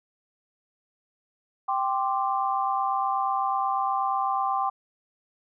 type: chord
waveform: sine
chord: G suspended fourth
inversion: none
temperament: equal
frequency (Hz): 784 / 1046.5 / 1174.7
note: G5 / C6 / D6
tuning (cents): 0 / 0 / 0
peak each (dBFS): -26 / -28 / -29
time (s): 1.68-4.7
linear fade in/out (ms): 10
effects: none